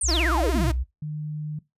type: exponential sweep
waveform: sine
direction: down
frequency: 9590 to 95 Hz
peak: -23 dBFS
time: 0.01-0.71 s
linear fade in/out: 5 ms
type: tone with pitch glide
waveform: sine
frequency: 61.74 to 62.57 Hz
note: B1 to B1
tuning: 0 to +23 cents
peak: -23 dBFS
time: 0.03-0.84 s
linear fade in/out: 20 ms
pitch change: +23 cents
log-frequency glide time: 0.15-0.56 s
type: tone with vibrato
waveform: sawtooth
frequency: 330.1 Hz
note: E4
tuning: 2 cents sharp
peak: -22 dBFS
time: 0.08-0.72 s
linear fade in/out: 10 ms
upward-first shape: sine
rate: 17 Hz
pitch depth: 120 cents each way
type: tone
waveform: sine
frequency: 151.6 Hz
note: D#3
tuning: 45 cents flat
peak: -28 dBFS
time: 1.02-1.59 s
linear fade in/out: 5 ms
effects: noise-tail reverb RT60 0.2 s tail -19 dB re dry + resampled to 32000 Hz